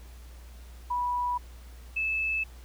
sine tone pair in turn, 980 / 2616 Hz, B5 / E7, -14 / -14 cents, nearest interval octave + perfect fourth, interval 1700 cents, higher second, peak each -26 dBFS, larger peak neither, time 0.9-1.38 / 1.96-2.44 s, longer neither, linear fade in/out 10 ms, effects added 60 Hz sine -44 dBFS peak until 2.64 s + pink hiss -56 dBFS RMS until 2.64 s

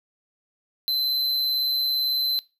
square tone with amplitude modulation, 4061 Hz, B7, 48 cents sharp, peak -20 dBFS, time 0.88-2.39 s, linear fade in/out 0 ms, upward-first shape sine, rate 138 Hz, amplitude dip 45%, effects noise-tail reverb RT60 0.3 s tail -22 dB re dry

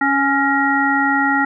harmonic tone with a mistuned harmonic, 278.1 Hz, C#4, 6 cents sharp, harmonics 1 / 3 / 5 / 7, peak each -19 / -19 / -19 / -19 dBFS, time 0.01-1.45 s, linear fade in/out 5 ms, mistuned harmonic 7, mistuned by -45 cents, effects none

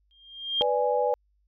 sine tone with exponential growth, 3206 Hz, G7, 38 cents sharp, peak -20 dBFS, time 0.11-0.62 s, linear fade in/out 0 ms, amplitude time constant 110 ms
sine chord, G# diminished, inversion first, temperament equal, 493.9 / 587.3 / 830.6 Hz, B4 / D5 / G#5, 0 / 0 / 0 cents, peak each -25 / -27 / -27 dBFS, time 0.61-1.14 s, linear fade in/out 0 ms
effects added 50 Hz sine -65 dBFS peak until 1.47 s

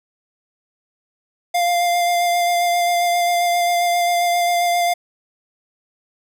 square tone with vibrato, 698.5 Hz, F5, in tune, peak -16 dBFS, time 1.54-4.94 s, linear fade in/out 10 ms, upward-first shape sine, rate 7.5 Hz, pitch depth 15 cents each way, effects none

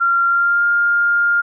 sine tone with pitch glide, 1380 to 1406.6 Hz, F6 to F6, -21 to +12 cents, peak -12 dBFS, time 0-1.42 s, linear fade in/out 20 ms, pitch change +33 cents, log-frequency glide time 0.27-0.65 s, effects none

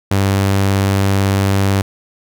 sawtooth tone, 98 Hz, G2, in tune, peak -8 dBFS, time 0.11-1.82 s, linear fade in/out 5 ms, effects none

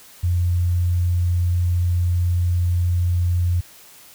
sine tone, 88 Hz, F2, 14 cents sharp, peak -16 dBFS, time 0.23-3.61 s, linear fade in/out 10 ms, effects white hiss -46 dBFS RMS until 4.14 s

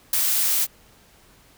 blue noise with ADSR envelope, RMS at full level -17 dBFS, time 0.13-0.67 s, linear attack 4 ms, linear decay 9 ms, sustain -4 dB, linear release 36 ms, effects pink hiss -54 dBFS RMS until 1.57 s

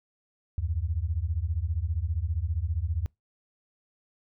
sine beating tone pair, 74.8 / 89.8 Hz, D2 / F2, +32 / +49 cents, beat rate 15 Hz, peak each -29 dBFS, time 0.58-3.06 s, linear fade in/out 0 ms, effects noise-tail reverb RT60 0.2 s tail -26 dB re dry

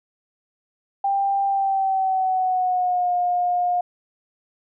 sine tone with pitch glide, 791 to 712.9 Hz, G5 to F5, +15 to +35 cents, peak -18 dBFS, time 1.04-3.81 s, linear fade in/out 5 ms, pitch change -180 cents, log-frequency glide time 1.46-3.13 s, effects none

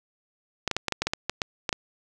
clicks, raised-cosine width 0.2 ms, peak -8 dBFS, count 12, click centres 0.677 / 0.713 / 0.766 / 0.883 / 0.923 / 1.02 / 1.07 / 1.135 / 1.296 / 1.418 / 1.692 / 1.728 s, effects none

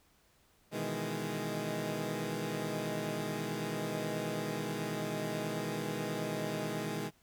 15% pulse chord, E major seventh, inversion second, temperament equal, 123.47 / 155.56 / 164.81 / 207.7 Hz, B2 / D#3 / E3 / G#3, 0 / 0 / 0 / 0 cents, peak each -36 / -33 / -36 / -32 dBFS, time 0.71-7.11 s, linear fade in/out 50 ms, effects pink hiss -68 dBFS RMS until 7.22 s

